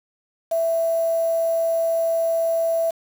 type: tone with quantisation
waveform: sine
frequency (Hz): 661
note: E5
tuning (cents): +5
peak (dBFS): -18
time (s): 0.51-2.91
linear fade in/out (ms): 10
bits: 6
effects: none